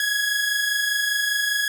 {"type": "tone pair together", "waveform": "sawtooth", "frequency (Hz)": [1650, 1675], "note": ["G#6", "G#6"], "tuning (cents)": [-12, 14], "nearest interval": "unison", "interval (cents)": 26, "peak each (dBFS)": [-24, -18], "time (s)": [0, 1.68], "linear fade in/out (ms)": 2, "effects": []}